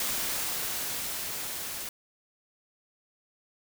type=noise with level ramp; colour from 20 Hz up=white; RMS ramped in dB=-30 to -37 dBFS; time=0-1.89 s; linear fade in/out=2 ms; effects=none